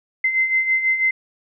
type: beating tone pair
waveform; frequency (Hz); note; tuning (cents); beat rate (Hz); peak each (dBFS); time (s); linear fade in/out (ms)
sine; 2064 / 2070.1; C7 / C7; -24 / -19; 6.1; -24 / -17; 0.24-1.11; 5
effects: none